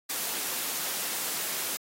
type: noise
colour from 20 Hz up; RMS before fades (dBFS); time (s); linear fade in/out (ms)
white; -32; 0.09-1.77; 10
effects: high-pass 200 Hz 12 dB/octave + AAC 48 kbps